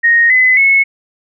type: tone with pitch steps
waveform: sine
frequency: 1864.7 / 2022 / 2192 Hz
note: A#6 / B6 / C#7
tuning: 0 / +40 / -20 cents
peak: -6 dBFS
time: 0.03-0.84 s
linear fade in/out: 20 ms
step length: 270 ms
effects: none